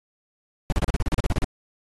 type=noise bursts; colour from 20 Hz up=brown; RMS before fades=-20 dBFS; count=13; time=0.7-1.443 s; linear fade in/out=0 ms; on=23 ms; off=37 ms; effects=AAC 32 kbps